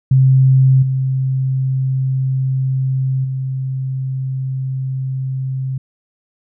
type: tone with level steps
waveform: sine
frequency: 132 Hz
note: C3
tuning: 16 cents sharp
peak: -7 / -14 / -18 dBFS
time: 0.11-5.78 s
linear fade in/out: 5 ms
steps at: 0.82 / 3.24 s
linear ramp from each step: 10 ms
effects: none